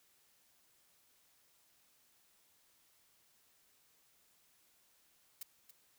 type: noise with echo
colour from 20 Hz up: blue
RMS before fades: -44 dBFS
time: 5.41-5.43 s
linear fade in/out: 5 ms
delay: 280 ms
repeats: 1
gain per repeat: -12 dB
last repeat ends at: 5.71 s
effects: white hiss -71 dBFS RMS until 5.98 s